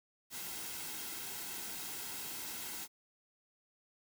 white noise with comb filter, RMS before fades -43 dBFS, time 0.3-2.88 s, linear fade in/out 50 ms, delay 1.7 ms, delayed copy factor -0.5, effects none

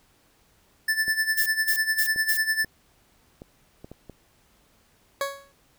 square tone with tremolo, 1760 Hz, A6, in tune, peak -20 dBFS, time 0.88-2.65 s, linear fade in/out 5 ms, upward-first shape sine, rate 10 Hz, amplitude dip 75%
clicks, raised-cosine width 2 ms, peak -27 dBFS, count 7, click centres 1.081 / 2.161 / 2.646 / 3.419 / 3.845 / 3.916 / 4.097 s
violet noise bursts, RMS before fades -27 dBFS, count 4, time 1.37-2.376 s, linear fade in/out 10 ms, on 94 ms, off 210 ms
20% pulse tone with exponential decay, 556 Hz, C#5, 5 cents sharp, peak -17 dBFS, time 5.21-5.52 s, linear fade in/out 1 ms, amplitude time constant 67 ms
effects pink hiss -62 dBFS RMS until 5.78 s

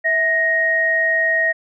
sine tone pair together, 651.2 / 1872 Hz, E5 / A#6, -21 / +7 cents, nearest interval octave + tritone, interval 1828 cents, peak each -22 / -15 dBFS, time 0.04-1.53 s, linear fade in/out 20 ms, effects none

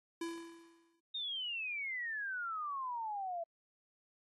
square tone with exponential decay, 334.5 Hz, E4, 25 cents sharp, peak -37 dBFS, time 0.21-1 s, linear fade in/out 5 ms, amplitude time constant 170 ms
sine exponential sweep, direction down, 3729 to 660 Hz, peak -37 dBFS, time 1.14-3.44 s, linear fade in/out 10 ms
effects AAC 32 kbps

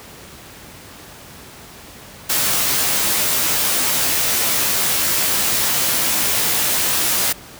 white noise with comb filter, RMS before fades -18 dBFS, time 2.29-7.33 s, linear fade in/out 10 ms, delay 15 ms, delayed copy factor +0.65, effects pink hiss -39 dBFS RMS until 7.59 s + high-pass 60 Hz 12 dB/octave

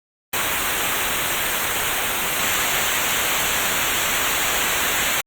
pink noise with comb filter, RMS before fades -21 dBFS, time 0.33-5.21 s, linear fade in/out 5 ms, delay 0.2 ms, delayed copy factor -0.85, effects Opus 32 kbps

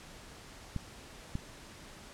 clicks, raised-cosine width 5 ms, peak -22 dBFS, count 2, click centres 0.763 / 1.354 s, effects pink hiss -51 dBFS RMS until 2.13 s + low-pass 9000 Hz 12 dB/octave

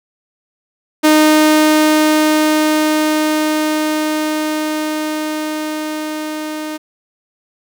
sawtooth tone with level ramp, 307.8 Hz, D#4, 19 cents flat, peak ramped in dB -3 to -18 dBFS, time 1.03-6.78 s, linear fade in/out 20 ms, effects none

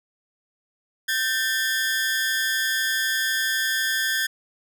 sawtooth ring-modulated tone, 1674 Hz, G#6, 13 cents sharp, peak -15 dBFS, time 1.08-4.27 s, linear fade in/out 10 ms, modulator 116 Hz, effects none

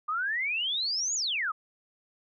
sine exponential two-way sweep, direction up then down, 1188 to 7040 to 1188 Hz, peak -27 dBFS, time 0.08-1.52 s, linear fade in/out 10 ms, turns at 1.15 s, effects none

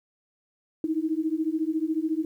sine beating tone pair, 310 / 324 Hz, D#4 / E4, -6 / -30 cents, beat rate 14 Hz, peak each -27 dBFS, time 0.84-2.25 s, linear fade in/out 2 ms, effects 10-bit

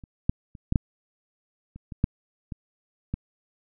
clicks, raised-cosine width 5 ms, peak -30 / -8 / -30 / -10 / -7 / -29 / -24 / -8 / -21 / -15 dBFS, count 10, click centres 0.038 / 0.295 / 0.552 / 0.724 / 0.758 / 1.76 / 1.922 / 2.041 / 2.522 / 3.14 s, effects none

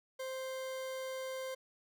40% pulse tone, 523.3 Hz, C5, in tune, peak -38 dBFS, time 0.19-1.55 s, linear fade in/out 10 ms, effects none

